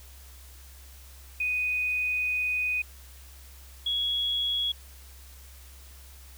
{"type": "tone pair in turn", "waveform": "sine", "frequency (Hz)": [2489, 3341], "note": ["D#7", "G#7"], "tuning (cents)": [0, 10], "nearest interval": "perfect fourth", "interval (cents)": 510, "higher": "second", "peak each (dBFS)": -25, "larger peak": "neither", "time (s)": [[1.4, 2.82], [3.86, 4.72]], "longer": "first", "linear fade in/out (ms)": 5, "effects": ["added 66 Hz sine -47 dBFS peak until 6.37 s", "white hiss -53 dBFS RMS until 6.37 s"]}